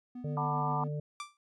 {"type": "tone with tremolo", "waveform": "triangle", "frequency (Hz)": 246.9, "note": "B3", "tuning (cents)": 0, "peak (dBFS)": -37, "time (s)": [0.15, 0.88], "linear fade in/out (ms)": 5, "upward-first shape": "sine", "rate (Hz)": 7.6, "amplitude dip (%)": 45}
{"type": "harmonic tone", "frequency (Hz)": 148.5, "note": "D3", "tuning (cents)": 20, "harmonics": [1, 3, 4], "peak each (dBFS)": [-33, -43, -45], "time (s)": [0.24, 1], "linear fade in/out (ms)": 5}
{"type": "chord", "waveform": "sine", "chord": "B minor seventh", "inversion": "second", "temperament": "just", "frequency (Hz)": [740.8, 889, 987.8, 1185.3], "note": ["F#5", "A5", "B5", "D6"], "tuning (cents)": [2, 18, 0, 16], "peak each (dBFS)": -36, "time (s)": [0.37, 0.84], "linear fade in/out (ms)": 2}
{"type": "tone with exponential decay", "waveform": "sawtooth", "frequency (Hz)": 1174.7, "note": "D6", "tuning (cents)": 0, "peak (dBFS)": -31, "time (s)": [1.2, 1.37], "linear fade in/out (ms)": 1, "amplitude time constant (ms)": 35}
{"effects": ["resampled to 24000 Hz"]}